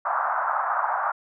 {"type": "band-pass noise", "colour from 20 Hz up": "white", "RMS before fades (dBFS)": -25, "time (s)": [0.05, 1.12], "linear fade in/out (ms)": 10, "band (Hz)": [690, 1400], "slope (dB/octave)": 48, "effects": []}